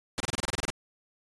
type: noise bursts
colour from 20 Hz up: pink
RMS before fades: -30 dBFS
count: 11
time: 0.18-0.702 s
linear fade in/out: 0 ms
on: 22 ms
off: 28 ms
effects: resampled to 22050 Hz